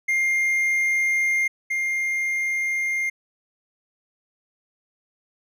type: tone pair in turn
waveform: triangle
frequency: 2114 / 2114 Hz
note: C7 / C7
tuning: +17 / +17 cents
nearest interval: unison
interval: 0 cents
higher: neither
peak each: -17 / -20 dBFS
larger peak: first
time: 0.08-1.48 / 1.7-3.1 s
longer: neither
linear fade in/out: 10 ms
effects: none